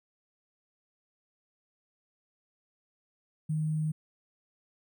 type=tone with sample-and-hold; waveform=sine; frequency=155.56 Hz; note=D#3; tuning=in tune; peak=-27 dBFS; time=3.49-3.92 s; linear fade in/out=10 ms; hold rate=8820 Hz; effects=none